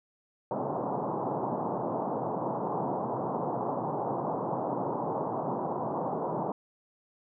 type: band-pass noise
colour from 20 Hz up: white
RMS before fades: -32 dBFS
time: 0.51-6.52 s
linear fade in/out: 2 ms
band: 120 to 1000 Hz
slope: 48 dB/octave
effects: none